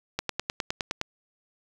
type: click train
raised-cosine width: 0.2 ms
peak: -10 dBFS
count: 9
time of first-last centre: 0.19-1.014 s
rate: 9.71 Hz
effects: 7-bit